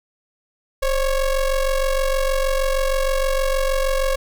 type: ring-modulated tone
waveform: square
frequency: 277.2 Hz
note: C#4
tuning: in tune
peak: -15 dBFS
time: 0.82-4.16 s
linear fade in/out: 10 ms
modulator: 254 Hz
effects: 9-bit